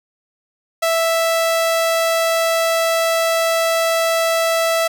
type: tone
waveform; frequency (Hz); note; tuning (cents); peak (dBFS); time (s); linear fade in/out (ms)
sawtooth; 659.3; E5; 0; -11; 0.82-4.88; 10
effects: none